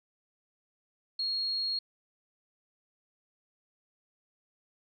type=tone; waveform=sine; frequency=4287 Hz; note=C8; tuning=41 cents sharp; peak=-29 dBFS; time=1.19-1.79 s; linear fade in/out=5 ms; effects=none